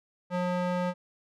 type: tone with band-pass filter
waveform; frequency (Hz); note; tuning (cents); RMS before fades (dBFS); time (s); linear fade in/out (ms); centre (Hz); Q
square; 179.3; F3; +46; -29; 0.3-0.94; 50; 690; 0.7
effects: none